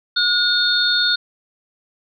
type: tone cluster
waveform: sine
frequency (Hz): 1443 / 3637 / 4327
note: F#6 / A#7 / C#8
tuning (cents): -44 / -43 / -43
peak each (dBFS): -19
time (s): 0.16-1.16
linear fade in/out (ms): 10
effects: none